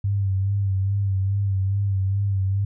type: tone with vibrato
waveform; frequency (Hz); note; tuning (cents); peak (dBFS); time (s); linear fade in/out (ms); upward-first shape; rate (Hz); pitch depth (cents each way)
sine; 98; G2; 0; -19; 0.04-2.65; 5; sine; 2.4; 45
effects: none